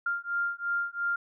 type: beating tone pair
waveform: sine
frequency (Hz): 1396 / 1398.9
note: F6 / F6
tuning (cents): -1 / +2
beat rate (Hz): 2.9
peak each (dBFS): -31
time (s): 0.06-1.16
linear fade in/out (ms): 5
effects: none